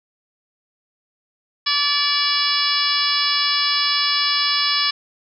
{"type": "harmonic tone with a mistuned harmonic", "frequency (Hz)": 578, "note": "D5", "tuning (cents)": -28, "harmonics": [2, 3, 4, 5, 6, 7, 8, 9], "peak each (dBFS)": [-25, -27, -27, -26, -25, -25, -25, -22], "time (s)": [1.66, 4.91], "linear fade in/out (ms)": 10, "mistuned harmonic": 6, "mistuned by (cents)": -34, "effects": []}